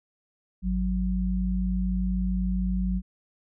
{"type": "tone pair together", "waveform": "sine", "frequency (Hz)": [52.09, 185], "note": ["G#1", "F#3"], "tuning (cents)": [6, 0], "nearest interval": "octave + minor seventh", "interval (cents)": 2194, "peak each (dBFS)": -26, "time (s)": [0.62, 3.02], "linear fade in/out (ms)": 50, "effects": []}